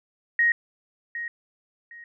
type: tone with echo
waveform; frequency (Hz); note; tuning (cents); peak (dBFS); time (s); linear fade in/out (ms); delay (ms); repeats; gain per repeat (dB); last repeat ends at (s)
sine; 1877; A#6; +11; -17; 0.39-0.52; 2; 760; 2; -12; 2.04
effects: none